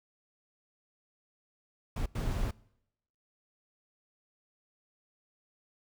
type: noise bursts at uneven times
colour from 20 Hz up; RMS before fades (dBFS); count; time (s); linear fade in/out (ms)
brown; -32; 2; 1.96-2.06 / 2.15-2.51; 5
effects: noise-tail reverb RT60 0.8 s tail -23 dB re dry